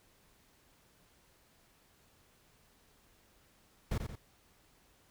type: noise with echo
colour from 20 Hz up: brown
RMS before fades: -33 dBFS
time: 3.91-3.98 s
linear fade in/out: 5 ms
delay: 88 ms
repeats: 2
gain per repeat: -6 dB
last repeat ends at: 4.156 s
effects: pink hiss -67 dBFS RMS until 5.1 s